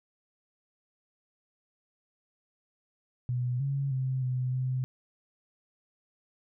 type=tone with pitch steps; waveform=sine; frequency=123.9 / 138.5 / 130.8 / 127.1 / 128.7 Hz; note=B2 / C#3 / C3 / C3 / C3; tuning=+6 / -1 / 0 / -50 / -28 cents; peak=-27 dBFS; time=3.29-4.84 s; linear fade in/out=0 ms; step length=310 ms; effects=none